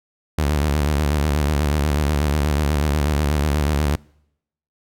sawtooth tone with vibrato, 73.7 Hz, D2, 7 cents sharp, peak -13 dBFS, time 0.38-3.96 s, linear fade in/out 5 ms, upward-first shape square, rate 8.2 Hz, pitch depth 75 cents each way, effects noise-tail reverb RT60 0.8 s tail -26 dB re dry

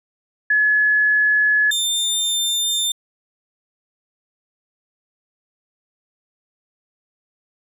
sine / sawtooth tone pair in turn, 1703 / 3599 Hz, G#6 / A7, +43 / +38 cents, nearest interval octave + minor second, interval 1295 cents, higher second, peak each -13 / -15 dBFS, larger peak first, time 0.5-1.71 / 1.71-2.92 s, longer neither, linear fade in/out 5 ms, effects resampled to 32000 Hz

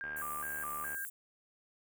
sine tone with vibrato, 1379 Hz, F6, 22 cents flat, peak -38 dBFS, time 0.01-1.05 s, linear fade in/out 0 ms, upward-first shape square, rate 2.4 Hz, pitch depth 260 cents each way
click train, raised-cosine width 0.5 ms, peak -33 dBFS, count 69, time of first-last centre 0.04-0.945 s, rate 75.1 Hz
white high-pass noise, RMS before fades -44 dBFS, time 0.16-1.1 s, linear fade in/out 10 ms, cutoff 7700 Hz, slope 48 dB/octave
effects none

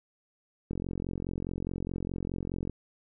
click train, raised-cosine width 3 ms, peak -21 dBFS, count 90, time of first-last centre 0.71-2.697 s, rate 44.8 Hz, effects none

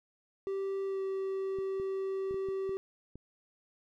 triangle tone with pitch glide, 389.8 to 385.5 Hz, G4 to G4, -10 to -29 cents, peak -30 dBFS, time 0.47-2.77 s, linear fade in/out 0 ms, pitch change -19 cents, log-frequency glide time 0.86-1.01 s
clicks, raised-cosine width 3 ms, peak -34 dBFS, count 7, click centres 1.587 / 1.799 / 2.31 / 2.343 / 2.487 / 2.693 / 3.156 s
effects none

